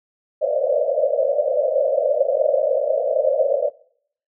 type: band-pass noise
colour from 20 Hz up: pink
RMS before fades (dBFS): -19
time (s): 0.41-3.7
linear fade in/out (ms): 20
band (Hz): 510 to 630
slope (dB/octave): 96
effects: noise-tail reverb RT60 0.6 s tail -21 dB re dry